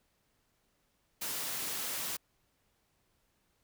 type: high-pass noise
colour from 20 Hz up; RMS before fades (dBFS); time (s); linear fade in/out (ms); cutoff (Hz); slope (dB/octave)
white; -37; 1.21-2.17; 10; 100; 12
effects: pink hiss -75 dBFS RMS until 3.63 s